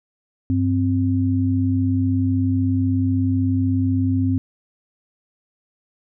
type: tone pair together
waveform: sine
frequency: 98.1 / 261.9 Hz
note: G2 / C4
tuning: +2 / +2 cents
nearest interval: octave + perfect fourth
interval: 1700 cents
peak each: -19 dBFS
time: 0.5-4.38 s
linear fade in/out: 0 ms
effects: none